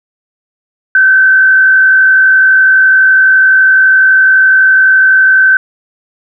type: tone with frequency modulation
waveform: sine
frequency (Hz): 1538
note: G6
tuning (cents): -33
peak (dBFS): -3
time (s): 0.95-5.57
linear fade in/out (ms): 2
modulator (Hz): 51.9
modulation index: 0.52
effects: none